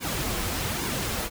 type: noise with flanger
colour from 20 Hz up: pink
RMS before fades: -29 dBFS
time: 0-1.3 s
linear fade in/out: 50 ms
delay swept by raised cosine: 1.5 to 7.4 ms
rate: 1.2 Hz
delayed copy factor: -0.65
effects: none